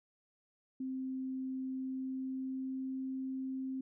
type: tone with pitch glide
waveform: sine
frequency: 261.6 to 263.3 Hz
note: C4 to C4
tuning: 0 to +11 cents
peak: -36 dBFS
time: 0.8-3.81 s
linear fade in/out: 5 ms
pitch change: +11 cents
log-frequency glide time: 1.69-3.02 s
effects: none